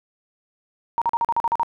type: tone bursts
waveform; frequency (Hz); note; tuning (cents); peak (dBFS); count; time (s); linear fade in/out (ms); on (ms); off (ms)
sine; 932.3; A#5; 0; -17; 9; 0.98-1.632; 0; 36; 41
effects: none